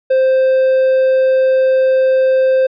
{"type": "tone", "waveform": "triangle", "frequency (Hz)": 523.3, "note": "C5", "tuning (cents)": 0, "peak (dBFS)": -7, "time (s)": [0.1, 2.67], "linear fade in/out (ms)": 10, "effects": ["resampled to 11025 Hz"]}